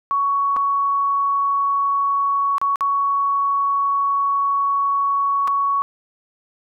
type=tone with dropouts; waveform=sine; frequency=1117 Hz; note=C#6; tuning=13 cents sharp; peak=-16 dBFS; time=0.11-5.82 s; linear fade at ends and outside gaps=0 ms; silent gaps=0.563-0.567 / 2.582-2.615 / 2.758-2.808 / 5.475-5.479 s; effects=none